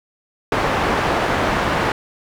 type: low-pass noise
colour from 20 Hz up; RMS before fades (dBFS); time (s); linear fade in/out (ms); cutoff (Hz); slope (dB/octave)
white; -19; 0.52-1.92; 2; 1300; 12
effects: none